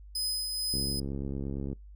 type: tone with tremolo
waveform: sawtooth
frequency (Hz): 5030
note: D#8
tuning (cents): +18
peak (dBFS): -26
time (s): 0.15-1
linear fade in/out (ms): 5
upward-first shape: triangle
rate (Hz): 2.2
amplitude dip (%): 40
type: click train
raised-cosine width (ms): 3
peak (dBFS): -23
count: 69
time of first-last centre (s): 0.74-1.73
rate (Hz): 68.7
effects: noise-tail reverb RT60 0.2 s tail -26 dB re dry + added 50 Hz sine -46 dBFS peak until 1.95 s